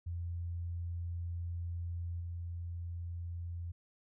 sine tone with level steps, 85.9 Hz, F2, 28 cents flat, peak -36 / -38 dBFS, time 0.06-3.72 s, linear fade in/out 10 ms, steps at 2.2 s, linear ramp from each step 10 ms, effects none

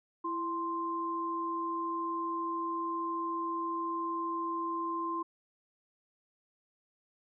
sine tone pair together, 333.6 / 1046.5 Hz, E4 / C6, +21 / 0 cents, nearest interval octave + minor sixth, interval 1979 cents, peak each -37 / -33 dBFS, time 0.24-5.23 s, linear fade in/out 10 ms, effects none

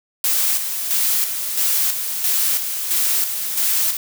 blue noise with tremolo, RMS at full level -18 dBFS, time 0.24-3.97 s, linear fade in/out 2 ms, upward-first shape square, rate 1.5 Hz, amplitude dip 50%, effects none

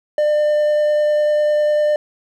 triangle tone with vibrato, 599 Hz, D5, 34 cents sharp, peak -11 dBFS, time 0.18-1.96 s, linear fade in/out 2 ms, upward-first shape triangle, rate 10 Hz, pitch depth 8 cents each way, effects none

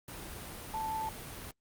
sine tone in noise, 880 Hz, A5, in tune, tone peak -33 dBFS, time 0.74-1.09 s, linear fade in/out 2 ms, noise pink, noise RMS -44 dBFS, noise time 0.08-1.51 s, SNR +8 dB, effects Opus 32 kbps

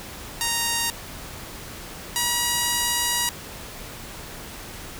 5% pulse tone pair in turn, 932 / 959.3 Hz, A#5 / A#5, -1 / +49 cents, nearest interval unison, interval 50 cents, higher second, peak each -10 / -9 dBFS, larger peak second, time 0.41-0.9 / 2.16-3.29 s, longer second, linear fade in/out 0 ms, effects pink hiss -38 dBFS RMS until 4.99 s

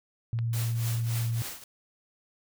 sine tone, 115.7 Hz, A#2, 13 cents flat, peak -26 dBFS, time 0.33-1.42 s, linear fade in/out 0 ms
click, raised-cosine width 0.3 ms, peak -27 dBFS, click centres 0.389 s
white noise with tremolo, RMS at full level -36 dBFS, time 0.53-1.64 s, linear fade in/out 2 ms, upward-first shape triangle, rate 3.5 Hz, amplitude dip 85%
effects none

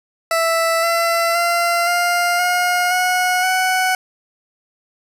20% pulse tone with pitch steps, 660 / 673.5 / 687.2 / 701.3 / 715.6 / 730.2 / 745.1 Hz, E5 / E5 / F5 / F5 / F5 / F#5 / F#5, +2 / +37 / -28 / +7 / +42 / -23 / +12 cents, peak -10 dBFS, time 0.31-3.95 s, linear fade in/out 2 ms, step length 520 ms, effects resampled to 32000 Hz + 7-bit

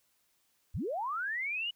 sine linear sweep, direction up, 41.2 to 2960 Hz, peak -32 dBFS, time 0.74-1.71 s, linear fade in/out 10 ms, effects white hiss -73 dBFS RMS until 1.75 s

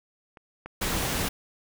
clicks, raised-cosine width 0.5 ms, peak -32 / -23 dBFS, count 2, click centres 0.372 / 0.66 s
pink noise, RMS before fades -28 dBFS, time 0.81-1.29 s, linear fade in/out 10 ms
effects none

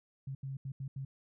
sine tone bursts at uneven times, 135.2 Hz, C#3, 43 cents flat, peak -37 dBFS, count 5, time 0.27-0.35 / 0.43-0.57 / 0.65-0.72 / 0.8-0.88 / 0.96-1.05 s, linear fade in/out 5 ms, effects none

